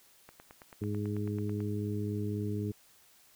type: click train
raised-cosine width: 0.5 ms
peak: -34 dBFS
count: 13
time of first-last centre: 0.29-1.604 s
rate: 9.13 Hz
type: harmonic tone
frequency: 103.83 Hz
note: G#2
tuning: in tune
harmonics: 1 / 2 / 3 / 4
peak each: -34 / -37 / -39 / -40 dBFS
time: 0.81-2.72 s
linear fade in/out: 10 ms
effects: white hiss -62 dBFS RMS until 3.35 s